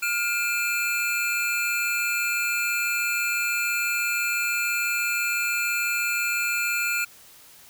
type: tone cluster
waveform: square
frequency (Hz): 1411 / 2387 / 2626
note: F6 / D7 / E7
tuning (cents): +17 / +28 / -7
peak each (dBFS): -28 / -27 / -31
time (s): 0.02-7.05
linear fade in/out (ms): 10
effects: white hiss -50 dBFS RMS until 7.69 s